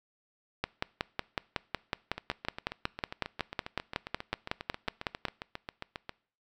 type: two click trains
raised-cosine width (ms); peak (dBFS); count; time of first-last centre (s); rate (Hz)
0.3; -21 / -13; 30 / 26; 2.18-6.094 / 0.64-5.253; 7.41 / 5.42
effects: noise-tail reverb RT60 0.5 s tail -23 dB re dry